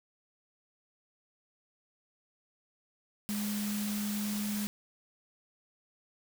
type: tone in noise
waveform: sine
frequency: 207.7 Hz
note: G#3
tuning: in tune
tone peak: -32 dBFS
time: 3.29-4.67 s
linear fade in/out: 0 ms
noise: white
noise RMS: -40 dBFS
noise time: 3.29-4.67 s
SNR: +5 dB
effects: none